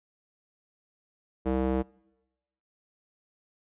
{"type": "tone with band-pass filter", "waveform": "square", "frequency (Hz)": 65, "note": "C2", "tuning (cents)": -11, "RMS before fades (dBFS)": -27, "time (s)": [1.45, 1.83], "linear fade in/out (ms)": 20, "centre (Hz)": 400, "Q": 1.3, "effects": ["noise-tail reverb RT60 1.0 s tail -25 dB re dry", "resampled to 8000 Hz"]}